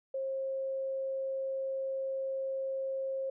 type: tone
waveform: sine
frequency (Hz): 535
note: C5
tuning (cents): +38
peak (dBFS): -32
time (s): 0.14-3.3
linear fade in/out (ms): 5
effects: none